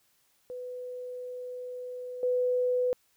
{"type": "tone with level steps", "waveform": "sine", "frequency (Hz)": 498.4, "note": "B4", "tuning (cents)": 16, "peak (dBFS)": [-36, -24], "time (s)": [0.5, 2.93], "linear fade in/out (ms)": 0, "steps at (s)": 2.23, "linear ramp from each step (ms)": 2, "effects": ["white hiss -69 dBFS RMS until 3.16 s"]}